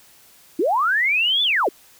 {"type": "linear two-way sweep", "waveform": "sine", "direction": "up then down", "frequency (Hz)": [284.8, 3541, 284.8], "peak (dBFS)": -16, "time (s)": [0.59, 1.69], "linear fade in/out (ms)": 5, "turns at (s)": 1.43, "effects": ["white hiss -51 dBFS RMS until 1.99 s"]}